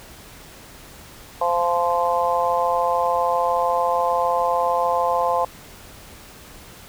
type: harmonic tone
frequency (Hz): 173.2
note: F3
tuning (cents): -14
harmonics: 3 / 4 / 5 / 6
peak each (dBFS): -23 / -23 / -23 / -23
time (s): 1.41-5.45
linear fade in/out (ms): 5
effects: pink hiss -43 dBFS RMS until 6.88 s